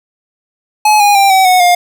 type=tone with pitch steps; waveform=square; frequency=850 / 819.6 / 790.3 / 762.1 / 734.9 / 708.6 Hz; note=G#5 / G#5 / G5 / G5 / F#5 / F5; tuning=+40 / -23 / +14 / -49 / -12 / +25 cents; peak=-6 dBFS; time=0.85-1.75 s; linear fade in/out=5 ms; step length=150 ms; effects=none

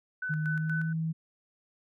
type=tone with tremolo; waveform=sine; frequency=1503 Hz; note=F#6; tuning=27 cents sharp; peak=-31 dBFS; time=0.22-0.93 s; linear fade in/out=5 ms; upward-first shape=square; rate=4.2 Hz; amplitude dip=65%
type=tone with pitch glide; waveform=sine; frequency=154.5 to 161.34 Hz; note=D#3 to E3; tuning=-12 to -37 cents; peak=-28 dBFS; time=0.29-1.13 s; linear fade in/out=20 ms; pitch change=+75 cents; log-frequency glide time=0.42-0.89 s
effects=none

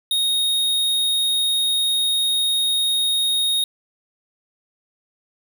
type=tone; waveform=square; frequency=3729 Hz; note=A#7; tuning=in tune; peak=-18 dBFS; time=0.11-3.64 s; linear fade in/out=2 ms; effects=none

